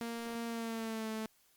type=tone with pitch glide; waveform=sawtooth; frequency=232.4 to 219.4 Hz; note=A#3 to A3; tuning=-5 to -5 cents; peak=-33 dBFS; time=0.01-1.26 s; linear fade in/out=0 ms; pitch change=-100 cents; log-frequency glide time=0.46-1.09 s; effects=white hiss -69 dBFS RMS until 1.56 s + Opus 48 kbps